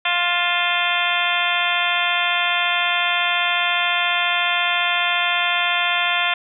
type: harmonic tone with a mistuned harmonic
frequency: 350.8 Hz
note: F4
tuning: 8 cents sharp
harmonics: 2 / 3 / 4 / 5 / 6 / 7 / 8 / 9 / 10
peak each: -26 / -26 / -26 / -26 / -26 / -26 / -26 / -26 / -26 dBFS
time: 0.05-6.34 s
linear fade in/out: 5 ms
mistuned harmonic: 8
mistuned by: -79 cents
effects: none